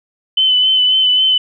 sine tone with vibrato, 3031 Hz, F#7, 41 cents sharp, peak -9 dBFS, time 0.37-1.38 s, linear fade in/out 5 ms, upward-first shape sine, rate 3.7 Hz, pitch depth 25 cents each way, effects none

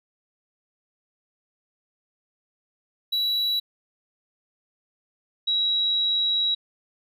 triangle / sine tone pair in turn, 3917 / 3872 Hz, B7 / B7, -15 / -35 cents, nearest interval unison, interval 20 cents, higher first, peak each -20 dBFS, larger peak neither, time 3.12-3.6 / 5.47-6.55 s, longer second, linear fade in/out 10 ms, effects none

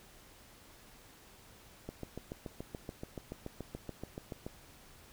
click train, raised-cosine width 2 ms, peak -27 dBFS, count 19, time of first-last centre 1.89-4.465 s, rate 6.99 Hz, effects pink hiss -58 dBFS RMS until 5.12 s

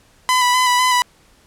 sawtooth tone with vibrato, 998 Hz, B5, 18 cents sharp, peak -9 dBFS, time 0.29-1.02 s, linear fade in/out 0 ms, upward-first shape square, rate 4 Hz, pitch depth 22 cents each way, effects pink hiss -53 dBFS RMS until 1.46 s + low-pass 11000 Hz 12 dB/octave

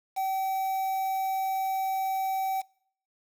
triangle tone with quantisation, 767 Hz, G5, 38 cents flat, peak -24 dBFS, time 0.16-2.62 s, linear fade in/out 20 ms, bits 7, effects noise-tail reverb RT60 0.6 s tail -25 dB re dry

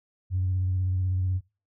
sine tone with vibrato, 92.5 Hz, F#2, in tune, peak -22 dBFS, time 0.3-1.41 s, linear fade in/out 50 ms, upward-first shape triangle, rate 16 Hz, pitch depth 41 cents each way, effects noise-tail reverb RT60 0.3 s tail -21 dB re dry + tanh soft clip ceiling -19 dBFS

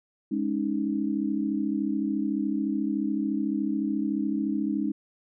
sine chord, Ab suspended fourth, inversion none, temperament equal, 207.7 / 277.2 / 311.1 Hz, Ab3 / Db4 / Eb4, 0 / 0 / 0 cents, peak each -29 dBFS, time 0.31-4.92 s, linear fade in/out 10 ms, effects none

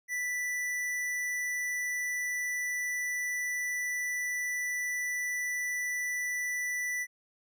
sine tone with tanh clipping, 1975.5 Hz, B6, in tune, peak -32 dBFS, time 0.08-7.07 s, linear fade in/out 50 ms, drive 18 dB, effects none

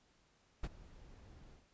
brown noise with ADSR envelope, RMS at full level -35 dBFS, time 0.63-1.66 s, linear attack 12 ms, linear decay 36 ms, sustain -22 dB, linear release 140 ms, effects pink hiss -72 dBFS RMS until 1.73 s + resampled to 16000 Hz

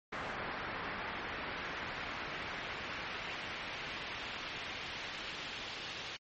brown noise with band-pass filter sweep, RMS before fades -42 dBFS, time 0.12-6.17 s, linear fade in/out 10 ms, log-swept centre 1600 to 3500 Hz, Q 1.2, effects low-pass 7000 Hz 12 dB/octave + MP3 32 kbps

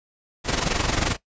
pink noise with amplitude modulation, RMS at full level -20 dBFS, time 0.44-1.17 s, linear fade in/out 50 ms, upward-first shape sine, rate 22.6 Hz, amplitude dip 70%, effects noise-tail reverb RT60 0.1 s tail -17 dB re dry + resampled to 16000 Hz

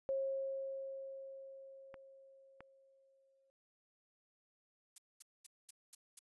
sine tone with exponential decay, 540 Hz, C#5, 45 cents flat, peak -33 dBFS, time 0.09-3.5 s, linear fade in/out 0 ms, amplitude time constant 740 ms
clicks, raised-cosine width 0.5 ms, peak -36 dBFS, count 2, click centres 1.942 / 2.606 s
violet noise bursts, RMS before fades -47 dBFS, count 6, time 4.96-6.192 s, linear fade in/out 5 ms, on 22 ms, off 220 ms
effects resampled to 24000 Hz

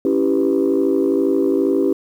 sine chord, C# half-diminished seventh, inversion none, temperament equal, 277.2 / 329.6 / 392 / 493.9 Hz, C#4 / E4 / G4 / B4, 0 / 0 / 0 / 0 cents, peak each -18 / -19 / -17 / -23 dBFS, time 0.05-1.93 s, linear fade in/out 2 ms, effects tanh soft clip ceiling -7 dBFS + 8-bit

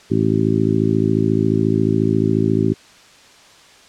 harmonic tone, 54.2 Hz, A1, 25 cents flat, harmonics 2 / 3 / 4 / 5 / 6 / 7, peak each -21 / -21 / -21 / -21 / -21 / -21 dBFS, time 0.1-2.74 s, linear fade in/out 20 ms, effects white hiss -46 dBFS RMS until 3.88 s + low-pass 6000 Hz 12 dB/octave

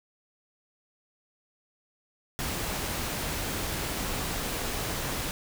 pink noise, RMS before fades -32 dBFS, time 2.39-5.31 s, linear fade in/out 0 ms, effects none

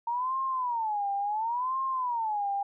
sine tone with vibrato, 921 Hz, A#5, 21 cents flat, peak -27 dBFS, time 0.07-2.63 s, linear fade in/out 5 ms, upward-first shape sine, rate 0.71 Hz, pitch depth 250 cents each way, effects none

